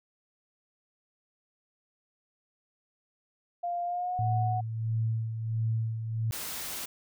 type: tone with pitch glide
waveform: sine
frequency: 698.5 to 737.9 Hz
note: F5 to F#5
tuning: 0 to -5 cents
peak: -29 dBFS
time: 3.63-4.61 s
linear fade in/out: 10 ms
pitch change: +95 cents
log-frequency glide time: 3.84-4.25 s
type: tone with tremolo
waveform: sine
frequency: 112.3 Hz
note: A2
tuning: 36 cents sharp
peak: -25 dBFS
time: 4.19-6.31 s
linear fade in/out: 0 ms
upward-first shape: sine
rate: 1.5 Hz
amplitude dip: 55%
type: noise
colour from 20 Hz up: white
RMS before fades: -37 dBFS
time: 6.32-6.86 s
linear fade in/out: 10 ms
effects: none